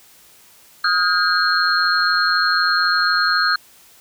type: tone cluster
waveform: sine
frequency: 1259 / 1435 / 1607 / 4233 Hz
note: D#6 / F6 / G6 / C8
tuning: +20 / +47 / +43 / +19 cents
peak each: -20 dBFS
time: 0.84-3.56 s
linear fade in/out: 5 ms
effects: white hiss -49 dBFS RMS until 4 s